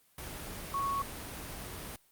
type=tone in noise; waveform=sine; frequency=1108.7 Hz; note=C#6; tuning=in tune; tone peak=-30 dBFS; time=0.74-1.02 s; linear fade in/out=2 ms; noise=pink; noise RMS=-42 dBFS; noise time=0.18-1.96 s; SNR=+9 dB; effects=white hiss -67 dBFS RMS until 2.11 s + Opus 32 kbps